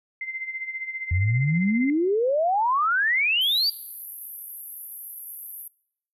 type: tone with tremolo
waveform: sine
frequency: 2078 Hz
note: C7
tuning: 12 cents flat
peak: -27 dBFS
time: 0.21-1.9 s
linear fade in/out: 2 ms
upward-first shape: sine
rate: 15 Hz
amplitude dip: 75%
type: exponential sweep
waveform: sine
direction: up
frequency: 83.5 to 4795 Hz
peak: -19 dBFS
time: 1.11-3.7 s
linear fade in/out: 5 ms
type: band-pass noise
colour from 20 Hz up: white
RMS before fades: -39 dBFS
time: 3.41-5.68 s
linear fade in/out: 5 ms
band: 11000 to 13000 Hz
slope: 96 dB/octave
effects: noise-tail reverb RT60 0.7 s tail -24 dB re dry